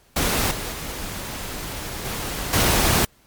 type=noise with level steps; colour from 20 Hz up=pink; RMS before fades=-21 / -29 / -31 / -28 / -18 dBFS; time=0.16-3.05 s; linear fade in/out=5 ms; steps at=0.51 / 0.72 / 2.05 / 2.53 s; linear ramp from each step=2 ms; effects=pink hiss -57 dBFS RMS until 3.26 s + MP3 96 kbps